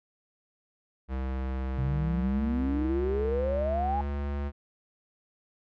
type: tone with pitch glide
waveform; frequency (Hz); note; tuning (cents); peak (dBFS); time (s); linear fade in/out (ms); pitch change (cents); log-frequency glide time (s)
square; 65.41 to 71.33; C2 to D2; 0 to -50; -30; 1.08-4.52; 50; +150; 1.93-4.1
type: exponential sweep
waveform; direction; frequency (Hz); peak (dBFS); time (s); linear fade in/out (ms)
sine; up; 126.5 to 840; -27; 1.78-4.01; 2
effects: low-pass 2000 Hz 12 dB/octave